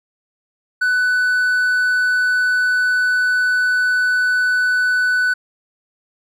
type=tone; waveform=triangle; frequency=1494 Hz; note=F#6; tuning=16 cents sharp; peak=-12 dBFS; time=0.81-5.34 s; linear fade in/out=10 ms; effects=none